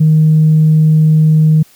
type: tone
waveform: sine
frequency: 156 Hz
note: D#3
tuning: 5 cents sharp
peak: -4 dBFS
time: 0-1.63 s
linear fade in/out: 10 ms
effects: tanh soft clip ceiling -1 dBFS + white hiss -46 dBFS RMS until 1.75 s